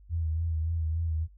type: tone with vibrato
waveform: sine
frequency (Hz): 81.3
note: E2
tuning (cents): -23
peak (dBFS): -26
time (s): 0.09-1.28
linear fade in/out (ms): 50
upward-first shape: sine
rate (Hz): 3.5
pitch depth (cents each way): 50
effects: added 50 Hz sine -51 dBFS peak until 1.37 s